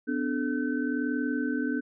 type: tone cluster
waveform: sine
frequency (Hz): 252.6 / 293.7 / 436.1 / 1526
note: B3 / D4 / A4 / G6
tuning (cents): +39 / 0 / -15 / -47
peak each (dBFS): -29 / -30 / -37 / -36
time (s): 0.07-1.81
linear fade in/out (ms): 20
effects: none